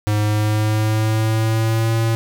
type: tone with pitch glide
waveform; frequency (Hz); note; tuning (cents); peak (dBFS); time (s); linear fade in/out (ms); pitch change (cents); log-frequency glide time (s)
square; 105.3 to 113.51; G#2 to A#2; +24 to -46; -16; 0.07-2.15; 0; +130; 0.19-1.95
effects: none